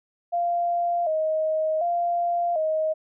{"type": "tone with vibrato", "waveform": "sine", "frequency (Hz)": 660, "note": "E5", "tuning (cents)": 2, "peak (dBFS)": -21, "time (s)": [0.32, 2.94], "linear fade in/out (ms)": 20, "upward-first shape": "square", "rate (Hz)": 0.67, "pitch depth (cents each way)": 86, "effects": []}